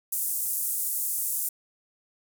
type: band-pass noise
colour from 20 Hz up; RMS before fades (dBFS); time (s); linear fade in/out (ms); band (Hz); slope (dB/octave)
white; -29; 0.12-1.49; 5; 8300 to 16000; 24
effects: none